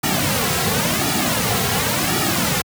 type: noise with flanger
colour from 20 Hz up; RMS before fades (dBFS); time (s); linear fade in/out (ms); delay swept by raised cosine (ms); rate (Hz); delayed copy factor
pink; -19; 0.03-2.62; 10; 1.9 to 3.4; 0.93; -0.75
effects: high-pass 100 Hz 12 dB/octave